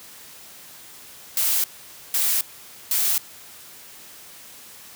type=noise bursts; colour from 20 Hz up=blue; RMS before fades=-21 dBFS; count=3; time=1.37-3.18 s; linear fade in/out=2 ms; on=270 ms; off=500 ms; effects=white hiss -44 dBFS RMS until 4.95 s + high-pass 60 Hz 12 dB/octave